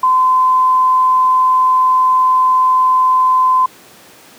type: tone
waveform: sine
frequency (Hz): 1026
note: C6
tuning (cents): -34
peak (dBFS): -8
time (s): 0.03-3.66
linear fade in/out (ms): 5
effects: pink hiss -41 dBFS RMS until 4.38 s + high-pass 200 Hz 12 dB/octave